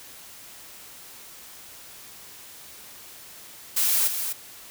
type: noise with echo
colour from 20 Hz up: blue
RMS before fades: -22 dBFS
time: 3.76-4.08 s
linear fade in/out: 10 ms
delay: 250 ms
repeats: 1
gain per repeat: -7 dB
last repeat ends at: 4.33 s
effects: white hiss -45 dBFS RMS until 4.7 s